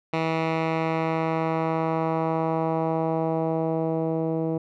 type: tone with low-pass filter sweep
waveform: 10% pulse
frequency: 161.7 Hz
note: E3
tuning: 33 cents flat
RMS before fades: -25 dBFS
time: 0.13-4.58 s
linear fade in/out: 5 ms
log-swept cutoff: 2800 to 450 Hz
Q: 1.2
effects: none